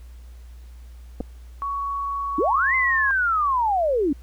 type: clicks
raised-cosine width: 2 ms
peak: -16 dBFS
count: 2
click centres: 1.204 / 1.208 s
type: tone with pitch glide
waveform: sine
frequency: 1119 to 1069.1 Hz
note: C#6 to C6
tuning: +16 to +37 cents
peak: -24 dBFS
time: 1.62-3.11 s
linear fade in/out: 0 ms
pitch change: -79 cents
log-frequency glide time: 2.44-2.75 s
type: linear two-way sweep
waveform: sine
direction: up then down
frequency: 261.6 to 2086 to 261.6 Hz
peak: -18 dBFS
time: 2.38-4.13 s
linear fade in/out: 5 ms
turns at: 2.75 s
effects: added 60 Hz sine -39 dBFS peak until 4.22 s + pink hiss -58 dBFS RMS until 4.22 s